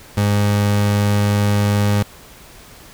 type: tone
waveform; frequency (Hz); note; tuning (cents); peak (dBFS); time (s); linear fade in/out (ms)
30% pulse; 102.7; G#2; -19; -11; 0.17-2.03; 5
effects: pink hiss -42 dBFS RMS until 2.93 s